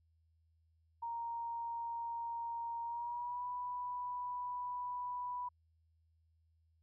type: tone with pitch glide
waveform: sine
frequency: 932.3 to 986 Hz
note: A#5 to B5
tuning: 0 to -3 cents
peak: -38 dBFS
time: 1.02-5.49 s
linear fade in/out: 10 ms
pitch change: +97 cents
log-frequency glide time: 2.84-3.45 s
effects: added 81 Hz sine -70 dBFS peak until 6.82 s